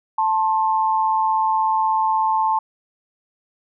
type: tone pair together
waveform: sine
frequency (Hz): 880 / 1063.6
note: A5 / C6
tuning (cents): 0 / +28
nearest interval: minor third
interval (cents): 328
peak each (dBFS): -17 / -22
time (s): 0.18-2.59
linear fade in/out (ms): 5
effects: none